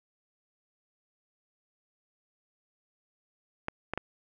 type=clicks; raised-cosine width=0.5 ms; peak=-16 dBFS; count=3; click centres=3.684 / 3.936 / 3.976 s; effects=none